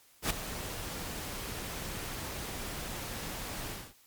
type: noise with ADSR envelope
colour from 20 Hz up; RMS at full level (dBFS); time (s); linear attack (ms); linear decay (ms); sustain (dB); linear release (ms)
pink; -27; 0.22-3.94; 83; 6; -12; 240
effects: white hiss -62 dBFS RMS until 4.06 s + MP3 96 kbps